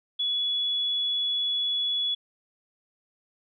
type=tone; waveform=sine; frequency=3396 Hz; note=G#7; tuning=38 cents sharp; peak=-24 dBFS; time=0.19-2.15 s; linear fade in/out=10 ms; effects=none